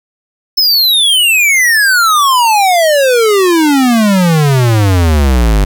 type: exponential sweep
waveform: square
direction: down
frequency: 5300 to 47.9 Hz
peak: -7 dBFS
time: 0.57-5.65 s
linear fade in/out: 10 ms
effects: none